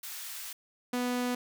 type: high-pass noise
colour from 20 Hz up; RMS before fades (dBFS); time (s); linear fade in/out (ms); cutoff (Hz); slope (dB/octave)
white; -41; 0.03-0.53; 5; 1200; 12
type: tone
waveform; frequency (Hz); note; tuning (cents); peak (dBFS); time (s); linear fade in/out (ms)
sawtooth; 246.9; B3; 0; -25; 0.93-1.35; 5
effects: none